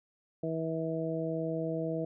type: harmonic tone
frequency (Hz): 161.8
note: E3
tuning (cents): -32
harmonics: 1 / 2 / 3 / 4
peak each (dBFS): -36 / -36 / -36 / -37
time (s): 0.43-2.05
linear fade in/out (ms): 5
effects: none